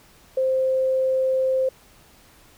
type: tone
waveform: sine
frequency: 523.3 Hz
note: C5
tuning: in tune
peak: -18 dBFS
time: 0.37-1.69 s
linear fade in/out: 5 ms
effects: pink hiss -53 dBFS RMS until 2.57 s